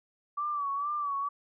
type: tone with vibrato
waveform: sine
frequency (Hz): 1152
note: D6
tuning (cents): -34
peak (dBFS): -29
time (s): 0.37-1.29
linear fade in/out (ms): 10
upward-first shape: sine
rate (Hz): 2.2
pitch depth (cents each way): 65
effects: none